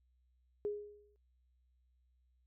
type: tone with exponential decay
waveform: sine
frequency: 414.3 Hz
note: G#4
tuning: 4 cents flat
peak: -32 dBFS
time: 0.65-1.16 s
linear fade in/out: 0 ms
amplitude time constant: 110 ms
effects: noise-tail reverb RT60 0.1 s tail -26 dB re dry + added 62 Hz sine -70 dBFS peak until 2.46 s